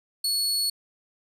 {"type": "tone", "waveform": "sawtooth", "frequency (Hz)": 4390, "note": "C#8", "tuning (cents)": -18, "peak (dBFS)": -20, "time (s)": [0.24, 0.7], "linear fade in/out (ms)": 5, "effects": ["resampled to 32000 Hz"]}